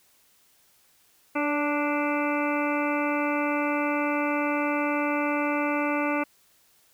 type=harmonic tone with a mistuned harmonic; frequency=293.7 Hz; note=D4; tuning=in tune; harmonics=1 / 2 / 3 / 4 / 5 / 7 / 8 / 9; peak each=-27 / -30 / -32 / -33 / -34 / -35 / -36 / -37 dBFS; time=1.35-6.24 s; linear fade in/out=10 ms; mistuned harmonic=2; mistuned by=-22 cents; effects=white hiss -62 dBFS RMS until 6.93 s